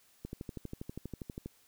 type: click train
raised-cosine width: 3 ms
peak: -27 dBFS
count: 16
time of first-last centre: 0.25-1.46 s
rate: 12.4 Hz
effects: white hiss -66 dBFS RMS until 1.67 s